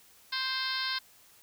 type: harmonic tone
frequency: 523.3 Hz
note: C5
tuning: in tune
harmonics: 2 / 3 / 4 / 5 / 6 / 7 / 8 / 9 / 10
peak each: -39 / -36 / -40 / -44 / -41 / -38 / -36 / -40 / -41 dBFS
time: 0.32-0.99 s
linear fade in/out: 10 ms
effects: white hiss -59 dBFS RMS until 1.42 s